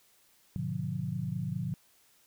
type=chord; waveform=sine; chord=G# diminished seventh; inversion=none; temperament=just; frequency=103.83 / 124.59 / 149.51 / 179.41 Hz; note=G#2 / B2 / D3 / F3; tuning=0 / +16 / +31 / +47 cents; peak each=-40 / -37 / -36 / -36 dBFS; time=0.56-1.74 s; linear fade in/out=0 ms; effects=white hiss -65 dBFS RMS until 2.26 s